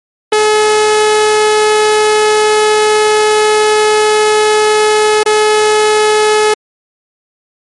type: tone with dropouts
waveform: sawtooth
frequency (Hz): 426.9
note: G#4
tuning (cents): +48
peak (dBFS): -3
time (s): 0.32-6.54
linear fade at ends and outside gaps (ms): 5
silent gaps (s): 5.233-5.259
effects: MP3 48 kbps